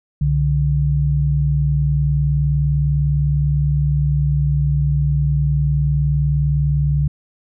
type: tone pair together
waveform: sine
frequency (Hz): 65.41 / 145.15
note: C2 / D3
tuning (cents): 0 / -20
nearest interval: octave + major second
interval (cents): 1380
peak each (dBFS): -19 / -15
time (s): 0.21-7.08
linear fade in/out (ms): 5
effects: none